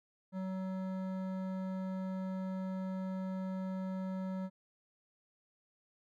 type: tone with hard clipping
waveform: triangle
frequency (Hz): 188.2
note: F#3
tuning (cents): +30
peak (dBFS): -38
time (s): 0.32-4.5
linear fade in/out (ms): 50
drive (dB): 17
effects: none